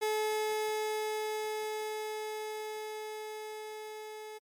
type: tone with level ramp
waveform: 30% pulse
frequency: 430 Hz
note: A4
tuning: 40 cents flat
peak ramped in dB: -26 to -40 dBFS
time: 0.01-4.39 s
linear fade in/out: 20 ms
effects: MP3 64 kbps